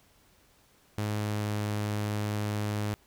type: tone with pitch glide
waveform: sawtooth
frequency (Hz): 105.4 to 104.73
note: G#2 to G#2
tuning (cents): +26 to +15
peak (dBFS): -25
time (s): 0.98-2.94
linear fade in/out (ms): 0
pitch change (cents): -11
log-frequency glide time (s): 1.11-1.6
effects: pink hiss -63 dBFS RMS until 3.06 s

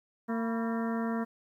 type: harmonic tone with a mistuned harmonic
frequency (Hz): 228.1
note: A#3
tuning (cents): -37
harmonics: 1 / 2 / 3 / 4 / 5 / 6 / 7 / 8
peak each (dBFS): -30 / -38 / -40 / -42 / -44 / -44 / -48 / -46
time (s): 0.28-1.25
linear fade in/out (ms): 20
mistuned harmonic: 4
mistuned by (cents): +110
effects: 11-bit

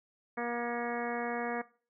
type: harmonic tone with a mistuned harmonic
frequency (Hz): 238.2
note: A#3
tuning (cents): +38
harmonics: 1 / 2 / 3 / 4 / 5 / 6 / 7 / 8 / 9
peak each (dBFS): -39 / -38 / -39 / -43 / -42 / -46 / -42 / -45 / -45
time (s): 0.37-1.62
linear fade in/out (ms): 10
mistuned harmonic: 9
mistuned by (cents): +44
effects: noise-tail reverb RT60 0.4 s tail -20 dB re dry

